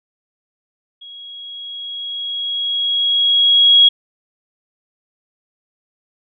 sine tone with level ramp, 3311 Hz, G#7, 6 cents flat, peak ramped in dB -34 to -5 dBFS, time 1.01-3.89 s, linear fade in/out 10 ms, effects none

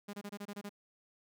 sawtooth tone bursts, 203.7 Hz, G#3, 33 cents flat, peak -37 dBFS, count 8, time 0.08-0.694 s, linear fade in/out 10 ms, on 54 ms, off 26 ms, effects none

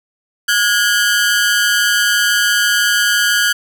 sawtooth ring-modulated tone, 1544 Hz, G6, 27 cents flat, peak -5 dBFS, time 0.48-3.53 s, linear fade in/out 10 ms, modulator 107 Hz, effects none

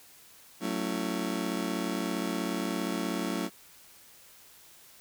35% pulse chord, F# minor seventh, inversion none, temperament just, 185 / 222 / 277.5 / 333 Hz, F#3 / A3 / C#4 / E4, 0 / +16 / +2 / +18 cents, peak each -34 dBFS, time 0.6-3.5 s, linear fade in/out 50 ms, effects white hiss -55 dBFS RMS until 5 s

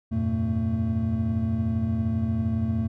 triangle tone cluster, 86.7 / 99.4 / 116.8 / 224.1 Hz, F2 / G2 / A#2 / A3, -12 / +25 / +4 / +32 cents, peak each -27 / -29 / -27 / -24 dBFS, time 0.11-2.88 s, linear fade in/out 20 ms, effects none

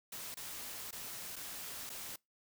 white noise with dropouts, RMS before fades -45 dBFS, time 0.12-2.16 s, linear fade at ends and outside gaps 5 ms, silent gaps 0.344-0.369 / 0.91-0.926 / 1.359-1.363 / 1.895-1.899 s, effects noise-tail reverb RT60 0.2 s tail -25 dB re dry

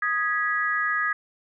sine chord, G# minor, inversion second, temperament equal with one note detuned, 1244.5 / 1661.2 / 1946.1 Hz, D#6 / G#6 / B6, 0 / 0 / -26 cents, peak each -27 / -25 / -28 dBFS, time 0.02-1.13 s, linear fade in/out 5 ms, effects none

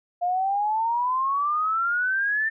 sine exponential sweep, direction up, 698.5 to 1800 Hz, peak -21 dBFS, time 0.21-2.5 s, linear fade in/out 20 ms, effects none

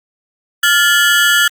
30% pulse ring-modulated tone, 1568 Hz, G6, in tune, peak -3 dBFS, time 0.63-1.48 s, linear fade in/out 5 ms, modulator 163 Hz, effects Opus 32 kbps

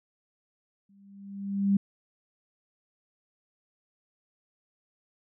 sine tone with exponential growth, 198.4 Hz, G3, 21 cents sharp, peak -18 dBFS, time 0.89-1.77 s, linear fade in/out 5 ms, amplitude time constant 190 ms, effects none

